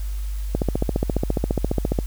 click train, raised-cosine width 2 ms, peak -7 dBFS, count 22, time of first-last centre 0.55-1.988 s, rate 14.6 Hz, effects added 50 Hz sine -24 dBFS peak until 2.06 s + white hiss -46 dBFS RMS until 2.06 s

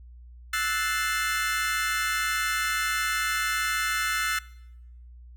35% pulse chord, F# half-diminished seventh, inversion third, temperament equal, 1318.5 / 1480 / 1760 / 2093 Hz, E6 / F#6 / A6 / C7, 0 / 0 / 0 / 0 cents, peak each -29 dBFS, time 0.53-4.39 s, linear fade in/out 5 ms, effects noise-tail reverb RT60 0.9 s tail -23 dB re dry + added 60 Hz sine -44 dBFS peak until 5.36 s

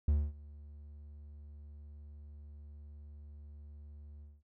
triangle tone with ADSR envelope, 73.42 Hz, D2, in tune, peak -22 dBFS, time 0.08-4.43 s, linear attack 4 ms, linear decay 240 ms, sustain -24 dB, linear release 210 ms, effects none

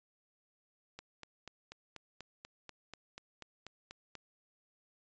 click train, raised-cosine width 0.2 ms, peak -29 dBFS, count 14, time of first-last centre 0.99-4.153 s, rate 4.11 Hz, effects resampled to 16000 Hz

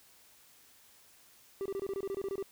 triangle tone bursts, 392 Hz, G4, in tune, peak -31 dBFS, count 12, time 1.61-2.426 s, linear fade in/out 0 ms, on 46 ms, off 24 ms, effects white hiss -61 dBFS RMS until 2.51 s

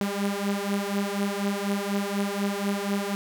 sawtooth beating tone pair, 198.9 / 203 Hz, G3 / G#3, +25 / -39 cents, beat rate 4.1 Hz, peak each -24 / -25 dBFS, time 0.01-3.15 s, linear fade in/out 0 ms, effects none

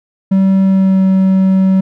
triangle tone with pitch glide, 192.2 to 190.1 Hz, G3 to F#3, -34 to +47 cents, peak -5 dBFS, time 0.31-1.81 s, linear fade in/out 10 ms, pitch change -19 cents, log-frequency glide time 0.64-1.03 s, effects none

